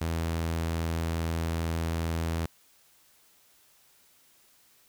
sawtooth tone, 82.41 Hz, E2, in tune, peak -24 dBFS, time 0.01-2.46 s, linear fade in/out 5 ms, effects white hiss -62 dBFS RMS until 4.88 s

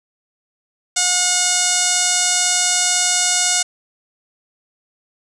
5% pulse tone with low-pass filter, 722 Hz, F#5, 43 cents flat, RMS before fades -17 dBFS, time 0.96-3.63 s, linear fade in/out 10 ms, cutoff 7700 Hz, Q 3.1, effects none

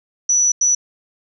sine tone bursts at uneven times, 5920 Hz, F#8, in tune, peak -12 dBFS, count 2, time 0.29-0.52 / 0.61-0.75 s, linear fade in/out 5 ms, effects none

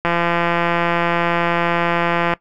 click train, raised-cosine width 0.5 ms, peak -3 dBFS, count 392, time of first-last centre 0.05-2.337 s, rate 171 Hz, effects noise-tail reverb RT60 0.1 s tail -19 dB re dry

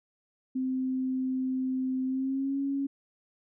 sine tone with pitch glide, 259.5 to 276.5 Hz, C4 to C#4, -14 to -4 cents, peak -27 dBFS, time 0.55-2.87 s, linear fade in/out 10 ms, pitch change +110 cents, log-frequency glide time 2.05-2.59 s, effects none

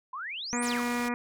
sine exponential two-way sweep, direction up then down, 974 to 10060 to 974 Hz, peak -34 dBFS, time 0.13-0.81 s, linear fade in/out 5 ms, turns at 0.64 s
harmonic tone, 241.6 Hz, B3, 38 cents flat, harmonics 1 / 2 / 3 / 4 / 5 / 6 / 7 / 8 / 9 / 10, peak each -30 / -37 / -41 / -37 / -39 / -42 / -44 / -39 / -44 / -41 dBFS, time 0.53-1.14 s, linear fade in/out 0 ms
white low-pass noise, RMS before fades -42 dBFS, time 0.62-1.09 s, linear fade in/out 10 ms, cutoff 7300 Hz, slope 12 dB/octave
effects none

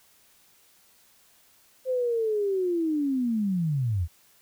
sine linear sweep, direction down, 523.3 to 76.6 Hz, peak -23 dBFS, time 1.85-4.08 s, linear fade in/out 50 ms, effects white hiss -60 dBFS RMS until 4.41 s

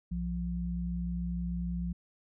sine tone pair together, 61.52 / 174.9 Hz, B1 / F3, -6 / +3 cents, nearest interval octave + tritone, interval 1809 cents, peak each -35 / -33 dBFS, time 0.11-1.93 s, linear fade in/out 10 ms, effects none

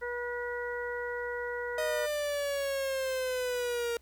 harmonic tone, 484.1 Hz, B4, 35 cents flat, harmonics 1 / 2 / 3 / 4, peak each -35 / -42 / -39 / -41 dBFS, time 0.01-2.07 s, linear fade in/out 20 ms
45% pulse exponential sweep, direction down, 622.3 to 466.8 Hz, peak -30 dBFS, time 1.78-3.97 s, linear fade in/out 2 ms
effects added 60 Hz sine -57 dBFS peak until 4.01 s + pink hiss -66 dBFS RMS until 4.01 s

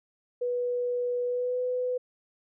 sine tone with pitch glide, 489.8 to 500.1 Hz, B4 to B4, -14 to +22 cents, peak -26 dBFS, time 0.41-1.98 s, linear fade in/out 10 ms, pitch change +36 cents, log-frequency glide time 1.25-1.6 s, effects none

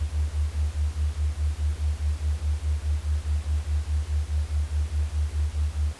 sine beating tone pair, 72.4 / 77.2 Hz, D2 / D#2, -24 / -13 cents, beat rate 4.8 Hz, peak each -26 dBFS, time 0-5.95 s, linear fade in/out 20 ms, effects pink hiss -45 dBFS RMS until 5.99 s + resampled to 24000 Hz

